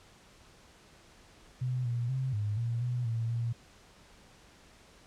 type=tone with pitch steps; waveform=sine; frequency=126.3 / 119.5 / 131.4 / 104.4 / 117.1 / 122.8 / 114.4 / 117.2 Hz; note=B2 / A#2 / C3 / G#2 / A#2 / B2 / A#2 / A#2; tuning=+39 / +43 / +8 / +10 / +8 / -9 / -32 / +10 cents; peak=-29 dBFS; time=1.61-3.53 s; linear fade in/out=10 ms; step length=240 ms; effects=pink hiss -58 dBFS RMS until 5.06 s + low-pass 8000 Hz 12 dB/octave